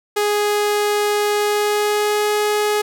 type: tone with pitch glide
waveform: sawtooth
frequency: 415.3 to 419.2 Hz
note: G#4 to G#4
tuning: 0 to +16 cents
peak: -12 dBFS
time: 0.16-2.82 s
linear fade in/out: 10 ms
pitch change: +16 cents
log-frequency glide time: 1.34-2.31 s
effects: none